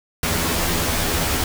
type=noise with comb filter; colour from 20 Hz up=pink; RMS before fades=-21 dBFS; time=0.23-1.44 s; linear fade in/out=2 ms; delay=12 ms; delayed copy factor=+0.75; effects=none